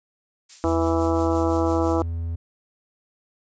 violet noise with tremolo, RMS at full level -33 dBFS, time 0.49-2.02 s, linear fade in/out 10 ms, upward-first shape triangle, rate 5.9 Hz, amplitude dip 65%
harmonic tone, 164.81 Hz, E3, in tune, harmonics 2 / 3 / 4 / 5 / 6 / 7 / 8, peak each -22 / -26 / -28 / -30 / -32 / -33 / -34 dBFS, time 0.64-2.02 s, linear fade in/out 0 ms
triangle tone, 83.4 Hz, E2, 21 cents sharp, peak -23 dBFS, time 0.64-2.36 s, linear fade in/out 10 ms
effects resampled to 16000 Hz

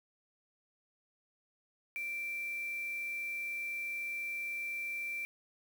sine tone with quantisation, 2349 Hz, D7, in tune, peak -36 dBFS, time 1.96-5.25 s, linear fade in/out 0 ms, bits 8, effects none

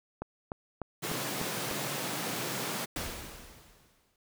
click train, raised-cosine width 1 ms, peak -21 dBFS, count 6, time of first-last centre 0.22-1.713 s, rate 3.35 Hz
pink high-pass noise, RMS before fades -35 dBFS, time 1.02-2.86 s, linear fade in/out 20 ms, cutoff 120 Hz, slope 48 dB/octave
pink noise with exponential decay, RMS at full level -34 dBFS, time 2.96-4.16 s, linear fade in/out 2 ms, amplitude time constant 260 ms
effects none

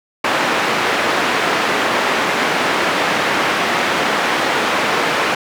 white band-pass noise, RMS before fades -17 dBFS, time 0.24-5.35 s, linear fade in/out 5 ms, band 220 to 1900 Hz, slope 12 dB/octave, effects none

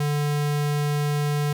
square tone, 146.83 Hz, D3, in tune, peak -22 dBFS, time 0-1.53 s, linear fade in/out 5 ms, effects none

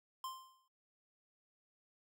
square tone with exponential decay, 1046.5 Hz, C6, in tune, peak -40 dBFS, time 0.24-0.68 s, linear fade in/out 2 ms, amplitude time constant 95 ms, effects noise-tail reverb RT60 0.4 s tail -23 dB re dry

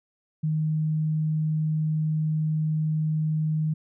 sine tone, 155.56 Hz, D#3, in tune, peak -22 dBFS, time 0.43-3.74 s, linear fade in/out 10 ms, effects none

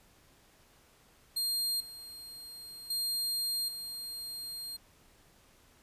sawtooth tone with level steps, 4200 Hz, C8, 6 cents sharp, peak -27 / -42 / -28 / -36 dBFS, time 1.36-4.77 s, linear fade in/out 10 ms, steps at 1.8 / 2.9 / 3.68 s, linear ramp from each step 5 ms, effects pink hiss -63 dBFS RMS until 5.82 s + resampled to 32000 Hz

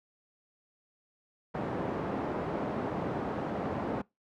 pink band-pass noise, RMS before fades -34 dBFS, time 1.54-4.02 s, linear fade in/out 10 ms, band 170 to 900 Hz, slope 12 dB/octave, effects noise-tail reverb RT60 0.2 s tail -23 dB re dry

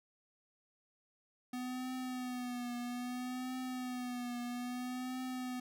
square tone with vibrato, 249.1 Hz, B3, 15 cents sharp, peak -39 dBFS, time 1.53-5.6 s, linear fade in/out 5 ms, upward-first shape triangle, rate 0.61 Hz, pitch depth 54 cents each way, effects none

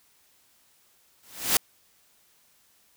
white noise with exponential growth, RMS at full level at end -18 dBFS, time 1.23-1.57 s, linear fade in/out 2 ms, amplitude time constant 72 ms, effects white hiss -63 dBFS RMS until 2.96 s

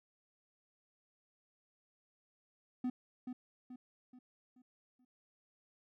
triangle tone with echo, 251.1 Hz, B3, 29 cents sharp, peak -31 dBFS, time 2.84-2.9 s, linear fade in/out 5 ms, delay 430 ms, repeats 5, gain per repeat -7 dB, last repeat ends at 5.05 s, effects none

